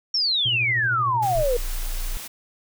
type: exponential sweep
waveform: sine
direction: down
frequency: 5588 to 466.8 Hz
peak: -19 dBFS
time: 0.14-1.57 s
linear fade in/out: 5 ms
type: tone with tremolo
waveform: triangle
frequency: 119.6 Hz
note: A#2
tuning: 45 cents sharp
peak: -24 dBFS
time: 0.45-1.44 s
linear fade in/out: 10 ms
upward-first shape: sine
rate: 13 Hz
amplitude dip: 60%
type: noise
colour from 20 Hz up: white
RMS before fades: -36 dBFS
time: 1.22-2.28 s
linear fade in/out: 10 ms
type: tone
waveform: sine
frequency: 29.14 Hz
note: A#0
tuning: in tune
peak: -24 dBFS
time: 1.35-2.17 s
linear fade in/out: 0 ms
effects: none